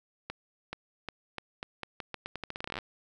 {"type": "accelerating click train", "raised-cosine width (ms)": 0.3, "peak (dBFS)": -20, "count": 23, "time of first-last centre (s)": [0.3, 2.787], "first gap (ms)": 430, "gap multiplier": 0.83, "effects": []}